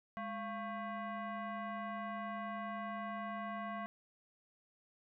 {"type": "tone with frequency modulation", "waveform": "sine", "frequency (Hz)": 207.7, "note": "G#3", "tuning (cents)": 0, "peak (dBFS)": -39, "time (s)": [0.17, 3.86], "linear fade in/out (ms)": 0, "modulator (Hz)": 895, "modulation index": 1.5, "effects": []}